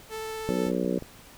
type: tone with vibrato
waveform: sawtooth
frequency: 440 Hz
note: A4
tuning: in tune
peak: -29 dBFS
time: 0.09-0.72 s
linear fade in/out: 50 ms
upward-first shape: triangle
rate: 16 Hz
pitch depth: 9 cents each way
type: harmonic tone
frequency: 61.74 Hz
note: B1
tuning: in tune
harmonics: 3 / 4 / 5 / 6 / 7 / 8 / 9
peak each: -30 / -31 / -32 / -33 / -33 / -34 / -35 dBFS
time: 0.49-0.99 s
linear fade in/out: 0 ms
type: click train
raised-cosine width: 2 ms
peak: -24 dBFS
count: 4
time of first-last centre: 0.49-1.024 s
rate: 5.62 Hz
effects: pink hiss -50 dBFS RMS until 1.37 s